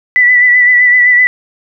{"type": "tone with vibrato", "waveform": "sine", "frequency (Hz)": 1975.5, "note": "B6", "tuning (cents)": 0, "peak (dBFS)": -4, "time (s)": [0.16, 1.27], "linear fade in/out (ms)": 0, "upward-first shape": "sine", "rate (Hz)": 7.8, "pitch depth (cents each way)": 29, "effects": []}